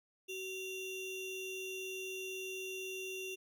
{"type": "ring-modulated tone", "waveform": "square", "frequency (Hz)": 1568, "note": "G6", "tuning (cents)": 0, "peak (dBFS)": -38, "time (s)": [0.28, 3.36], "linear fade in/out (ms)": 20, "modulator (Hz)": 1190, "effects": []}